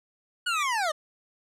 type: linear sweep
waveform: 25% pulse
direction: down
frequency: 1480 to 587.3 Hz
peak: -21 dBFS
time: 0.46-0.92 s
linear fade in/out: 10 ms
type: tone with exponential growth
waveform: sawtooth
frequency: 1949 Hz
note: B6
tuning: 23 cents flat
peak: -27 dBFS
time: 0.48-0.63 s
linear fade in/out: 5 ms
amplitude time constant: 31 ms
effects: low-pass 9000 Hz 12 dB/octave